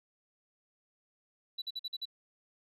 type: tone bursts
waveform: sine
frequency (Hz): 3951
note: B7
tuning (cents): 0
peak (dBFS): -33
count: 6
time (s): 1.58-2.055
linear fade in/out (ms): 10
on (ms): 40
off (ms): 47
effects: tanh soft clip ceiling -33 dBFS